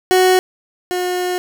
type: tone pair in turn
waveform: 30% pulse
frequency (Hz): 370 / 361.1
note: F#4 / F#4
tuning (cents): 0 / -42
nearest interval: unison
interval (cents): 42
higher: first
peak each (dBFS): -7 / -15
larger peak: first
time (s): 0.11-0.39 / 0.91-1.38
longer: second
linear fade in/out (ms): 0
effects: none